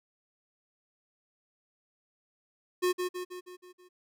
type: tone with echo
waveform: square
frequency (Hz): 361.7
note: F#4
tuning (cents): -39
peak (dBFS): -25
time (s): 2.82-2.93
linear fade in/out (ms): 20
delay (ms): 160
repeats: 6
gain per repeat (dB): -5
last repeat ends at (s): 3.89
effects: none